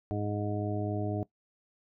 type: harmonic tone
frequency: 103.83 Hz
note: G#2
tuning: in tune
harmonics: 1 / 2 / 3 / 4 / 6 / 7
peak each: -33 / -39 / -36 / -39 / -39 / -41 dBFS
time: 0.11-1.23 s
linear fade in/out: 0 ms
effects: noise-tail reverb RT60 0.1 s tail -19 dB re dry